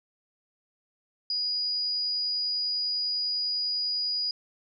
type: tone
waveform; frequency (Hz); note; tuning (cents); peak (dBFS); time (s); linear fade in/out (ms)
sine; 4905; D#8; -26; -26; 1.3-4.31; 2
effects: none